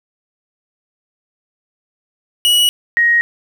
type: tone pair in turn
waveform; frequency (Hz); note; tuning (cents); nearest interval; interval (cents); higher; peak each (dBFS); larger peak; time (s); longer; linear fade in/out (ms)
45% pulse / sine; 2924 / 1880.9; F#7 / A#6; -21 / +15; minor sixth; 764; first; -9; neither; 2.45-2.69 / 2.97-3.21; neither; 0
effects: 8-bit